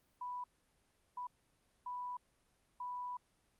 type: tone bursts at uneven times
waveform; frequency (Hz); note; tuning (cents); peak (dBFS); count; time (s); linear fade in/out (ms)
sine; 987.8; B5; 0; -40; 4; 0.21-0.44 / 1.17-1.27 / 1.86-2.17 / 2.8-3.17; 5
effects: pink hiss -75 dBFS RMS until 3.59 s + Opus 32 kbps